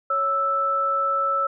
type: tone pair together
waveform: sine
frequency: 554.4 / 1318.5 Hz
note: C#5 / E6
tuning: 0 / 0 cents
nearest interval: octave + minor third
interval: 1500 cents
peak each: -28 / -20 dBFS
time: 0.1-1.47 s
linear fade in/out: 5 ms
effects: none